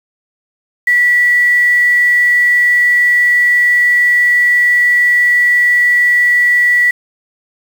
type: tone with quantisation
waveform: sine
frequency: 1951 Hz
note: B6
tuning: 22 cents flat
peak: -7 dBFS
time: 0.87-6.91 s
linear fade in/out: 5 ms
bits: 5
effects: none

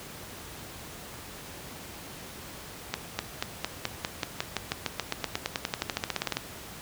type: accelerating click train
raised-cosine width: 0.2 ms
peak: -10 dBFS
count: 29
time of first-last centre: 2.94-6.37 s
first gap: 250 ms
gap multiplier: 0.94
effects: pink hiss -43 dBFS RMS until 6.81 s + high-pass 60 Hz 12 dB/octave

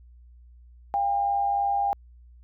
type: tone pair together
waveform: sine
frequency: 698.5 / 801.6 Hz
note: F5 / G5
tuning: 0 / +38 cents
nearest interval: major second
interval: 238 cents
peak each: -32 / -22 dBFS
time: 0.94-1.93 s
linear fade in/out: 0 ms
effects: added 60 Hz sine -48 dBFS peak until 2.43 s

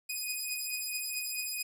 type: beating tone pair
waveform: 10% pulse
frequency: 2489 / 2493.6 Hz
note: D#7 / D#7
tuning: 0 / +3 cents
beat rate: 4.6 Hz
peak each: -29 / -27 dBFS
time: 0.09-1.63 s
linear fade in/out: 10 ms
effects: none

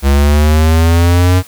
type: linear sweep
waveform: square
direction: up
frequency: 68.3 to 92.5 Hz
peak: -7 dBFS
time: 0.02-1.43 s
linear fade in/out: 50 ms
effects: white hiss -38 dBFS RMS until 1.47 s

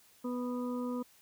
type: harmonic tone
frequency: 246.9 Hz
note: B3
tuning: in tune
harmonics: 1 / 2 / 4 / 5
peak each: -34 / -40 / -46 / -48 dBFS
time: 0.24-1.03 s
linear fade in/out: 10 ms
effects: white hiss -63 dBFS RMS until 1.21 s

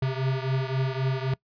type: beating tone pair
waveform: square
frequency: 130.81 / 134.61 Hz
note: C3 / C3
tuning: 0 / +50 cents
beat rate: 3.8 Hz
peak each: -27 / -30 dBFS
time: 0.02-1.34 s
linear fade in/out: 5 ms
effects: noise-tail reverb RT60 0.1 s tail -22 dB re dry + resampled to 11025 Hz

